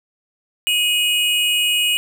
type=tone pair together; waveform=square; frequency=2500 / 2900 Hz; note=D#7 / F#7; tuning=+8 / -35 cents; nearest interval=minor third; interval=257 cents; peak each=-22 / -17 dBFS; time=0.67-1.97 s; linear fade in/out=0 ms; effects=none

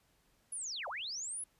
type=linear two-way sweep; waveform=sine; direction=down then up; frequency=10720 to 511 to 10720 Hz; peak=-38 dBFS; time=0.52-1.44 s; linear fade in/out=5 ms; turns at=0.88 s; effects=pink hiss -72 dBFS RMS until 1.59 s + resampled to 32000 Hz

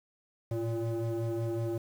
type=tone with frequency modulation; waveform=sine; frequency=117.2 Hz; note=A#2; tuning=10 cents sharp; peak=-27 dBFS; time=0.51-1.78 s; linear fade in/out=5 ms; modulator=229 Hz; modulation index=1.7; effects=tanh soft clip ceiling -29 dBFS + 9-bit

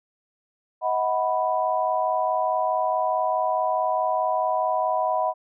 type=chord; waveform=sine; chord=B major; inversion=first; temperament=equal with one note detuned; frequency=635.3 / 740 / 987.8 Hz; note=D#5 / F#5 / B5; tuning=+36 / 0 / 0 cents; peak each=-25 dBFS; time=0.81-5.34 s; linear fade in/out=50 ms; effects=none

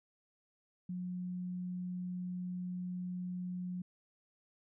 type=tone; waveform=sine; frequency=180.4 Hz; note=F#3; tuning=44 cents flat; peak=-37 dBFS; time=0.89-3.82 s; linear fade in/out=5 ms; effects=none

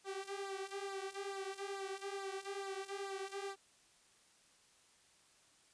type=tone with flanger; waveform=sawtooth; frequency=392 Hz; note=G4; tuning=in tune; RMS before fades=-44 dBFS; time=0.04-3.56 s; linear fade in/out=50 ms; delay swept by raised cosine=0.33 to 5.13 ms; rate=2.3 Hz; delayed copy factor=-0.75; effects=white hiss -68 dBFS RMS until 5.73 s + resampled to 22050 Hz

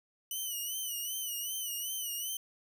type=tone with vibrato; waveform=5% pulse; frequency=2971 Hz; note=F#7; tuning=6 cents sharp; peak=-27 dBFS; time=0.31-2.37 s; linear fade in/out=2 ms; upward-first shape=sine; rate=2.6 Hz; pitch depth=77 cents each way; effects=none

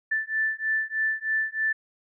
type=beating tone pair; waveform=sine; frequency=1760 / 1763.2 Hz; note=A6 / A6; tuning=0 / +3 cents; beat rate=3.2 Hz; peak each=-27 dBFS; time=0.11-1.73 s; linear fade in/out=10 ms; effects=none

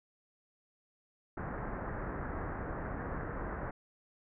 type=low-pass noise; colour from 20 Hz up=pink; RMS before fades=-39 dBFS; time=1.37-3.71 s; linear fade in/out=5 ms; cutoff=1800 Hz; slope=48 dB/octave; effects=none

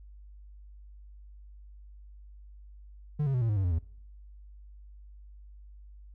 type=tone with pitch steps; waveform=triangle; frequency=148.4 / 136.08 / 124.79 / 114.43 / 104.93 / 96.23 / 88.24 / 80.92 Hz; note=D3 / C#3 / B2 / A#2 / G#2 / G2 / F2 / E2; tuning=+18 / -32 / +18 / -32 / +18 / -32 / +18 / -32 cents; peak=-23 dBFS; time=3.19-3.79 s; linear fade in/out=10 ms; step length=75 ms; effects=noise-tail reverb RT60 0.7 s tail -23 dB re dry + added 50 Hz sine -47 dBFS peak until 6.14 s

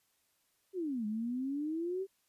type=exponential two-way sweep; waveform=sine; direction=down then up; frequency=394.4 to 207.7 to 394.4 Hz; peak=-33 dBFS; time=0.73-2.07 s; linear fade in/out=50 ms; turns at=1.06 s; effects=white hiss -75 dBFS RMS until 2.28 s + resampled to 32000 Hz

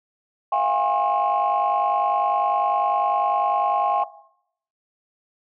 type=tone cluster; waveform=sine; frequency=665 / 715 / 815 / 1075 Hz; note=E5 / F5 / G#5 / C6; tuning=+15 / +41 / -33 / +47 cents; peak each=-26 / -25 / -20 / -22 dBFS; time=0.52-4.04 s; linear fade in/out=5 ms; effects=noise-tail reverb RT60 0.7 s tail -18 dB re dry + tanh soft clip ceiling -12 dBFS

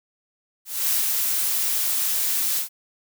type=noise with ADSR envelope; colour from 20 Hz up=blue; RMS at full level=-21 dBFS; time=0.65-2.69 s; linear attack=250 ms; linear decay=160 ms; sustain=-2 dB; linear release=110 ms; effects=none

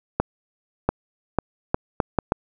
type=accelerating click train; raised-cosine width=1 ms; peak=-4 dBFS; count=7; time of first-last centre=0.2-2.321 s; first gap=690 ms; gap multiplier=0.72; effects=none

